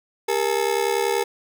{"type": "ring-modulated tone", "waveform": "30% pulse", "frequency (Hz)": 435, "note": "A4", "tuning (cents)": -20, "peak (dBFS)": -14, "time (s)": [0.28, 1.24], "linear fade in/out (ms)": 10, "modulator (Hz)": 35.2, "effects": []}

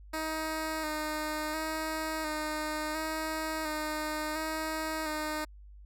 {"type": "tone with vibrato", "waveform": "10% pulse", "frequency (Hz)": 311.1, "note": "D#4", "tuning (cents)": 0, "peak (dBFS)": -24, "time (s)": [0.13, 5.45], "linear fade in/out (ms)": 10, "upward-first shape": "square", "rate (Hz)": 0.71, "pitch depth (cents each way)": 24, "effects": ["added 50 Hz sine -48 dBFS peak until 5.85 s"]}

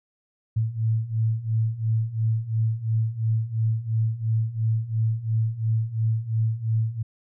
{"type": "beating tone pair", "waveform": "sine", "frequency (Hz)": [110, 112.9], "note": ["A2", "A2"], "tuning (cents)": [0, 45], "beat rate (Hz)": 2.9, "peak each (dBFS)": [-26, -23], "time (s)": [0.56, 7.03], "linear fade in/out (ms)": 10, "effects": []}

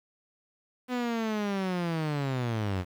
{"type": "linear sweep", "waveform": "sawtooth", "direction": "down", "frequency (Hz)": [252.8, 87.31], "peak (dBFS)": -24, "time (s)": [0.88, 2.85], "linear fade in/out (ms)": 50, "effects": ["low-pass 4000 Hz 12 dB/octave", "9-bit"]}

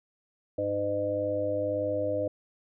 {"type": "harmonic tone", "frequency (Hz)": 101.7, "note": "G#2", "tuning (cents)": -36, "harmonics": [1, 3, 5, 6], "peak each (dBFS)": [-38, -35, -30, -30], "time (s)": [0.58, 2.28], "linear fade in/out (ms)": 5, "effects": []}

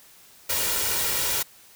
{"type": "noise with comb filter", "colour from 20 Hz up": "white", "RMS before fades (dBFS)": -25, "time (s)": [0.49, 1.43], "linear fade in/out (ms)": 10, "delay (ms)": 2.1, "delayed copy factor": 0.5, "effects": ["white hiss -52 dBFS RMS until 1.75 s"]}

